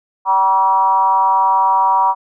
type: tone with frequency modulation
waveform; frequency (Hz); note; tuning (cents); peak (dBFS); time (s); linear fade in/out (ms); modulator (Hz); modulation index
sine; 959; A#5; +49; -10; 0.25-2.15; 50; 191; 0.8
effects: none